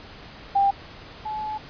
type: tone pair in turn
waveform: sine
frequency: 794 / 858.3 Hz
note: G5 / A5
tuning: +22 / -43 cents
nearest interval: minor second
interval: 135 cents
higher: second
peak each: -16 / -27 dBFS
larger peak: first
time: 0.55-0.71 / 1.25-1.58 s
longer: second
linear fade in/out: 10 ms
effects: pink hiss -43 dBFS RMS until 1.69 s + resampled to 11025 Hz